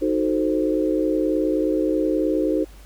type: chord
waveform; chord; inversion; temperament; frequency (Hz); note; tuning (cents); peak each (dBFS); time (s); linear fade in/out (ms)
sine; D# diminished seventh; none; equal; 311.1 / 370 / 440 / 523.3; D#4 / F#4 / A4 / C5; 0 / 0 / 0 / 0; -21 / -25 / -26 / -25; 0.01-2.65; 20
effects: added 50 Hz sine -41 dBFS peak until 2.85 s + pink hiss -51 dBFS RMS until 2.85 s